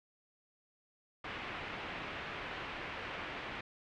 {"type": "low-pass noise", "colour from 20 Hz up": "white", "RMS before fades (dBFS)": -43, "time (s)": [1.24, 3.61], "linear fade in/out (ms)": 5, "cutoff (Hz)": 2700, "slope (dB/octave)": 24, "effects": []}